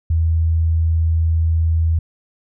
sine tone, 81.5 Hz, E2, 19 cents flat, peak -13 dBFS, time 0.1-1.99 s, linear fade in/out 5 ms, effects none

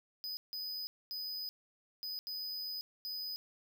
square tone bursts at uneven times, 4994 Hz, D#8, 6 cents sharp, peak -39 dBFS, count 6, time 0.24-0.37 / 0.53-0.87 / 1.11-1.49 / 2.03-2.19 / 2.27-2.81 / 3.05-3.36 s, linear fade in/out 0 ms, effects none

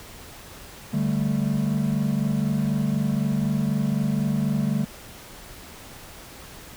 triangle chord, D suspended fourth, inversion none, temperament equal, 146.83 / 196 / 220 Hz, D3 / G3 / A3, 0 / 0 / 0 cents, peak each -23 dBFS, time 0.93-4.85 s, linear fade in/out 10 ms, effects tanh soft clip ceiling -10 dBFS + pink hiss -43 dBFS RMS until 6.76 s

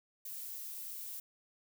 violet noise, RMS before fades -44 dBFS, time 0.25-1.2 s, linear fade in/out 5 ms, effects none

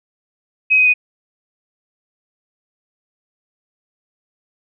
sine tone with pitch steps, 2535 / 2512 / 2489 Hz, D#7 / D#7 / D#7, +32 / +16 / 0 cents, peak -9 dBFS, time 0.7-0.94 s, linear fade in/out 20 ms, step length 80 ms, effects none

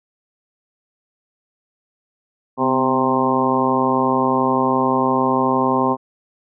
harmonic tone with a mistuned harmonic, 131.4 Hz, C3, 8 cents sharp, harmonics 1 / 2 / 3 / 4 / 5 / 6 / 7 / 8, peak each -30 / -20 / -23 / -24 / -27 / -24 / -22 / -21 dBFS, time 2.57-5.97 s, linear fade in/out 50 ms, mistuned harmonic 2, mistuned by -43 cents, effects none

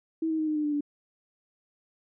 sine tone with pitch steps, 322.9 / 317.4 / 311.9 / 306.5 / 301.3 / 296.1 / 291 Hz, E4 / D#4 / D#4 / D#4 / D4 / D4 / D4, -36 / +35 / +4 / -26 / +44 / +14 / -16 cents, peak -25 dBFS, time 0.22-0.808 s, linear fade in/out 5 ms, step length 84 ms, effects none

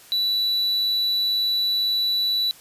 triangle tone, 3951 Hz, B7, in tune, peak -18 dBFS, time 0.12-2.51 s, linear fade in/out 0 ms, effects white hiss -48 dBFS RMS until 2.6 s + resampled to 32000 Hz

